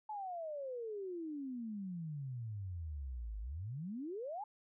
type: exponential two-way sweep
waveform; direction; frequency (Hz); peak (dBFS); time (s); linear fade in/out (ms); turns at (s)
sine; down then up; 873 to 50.5 to 873; -40; 0.09-4.44; 5; 3.39
effects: none